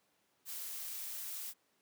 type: noise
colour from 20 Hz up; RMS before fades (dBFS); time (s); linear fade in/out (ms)
blue; -43; 0.45-1.54; 50
effects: pink hiss -75 dBFS RMS until 1.81 s + high-pass 200 Hz 12 dB/octave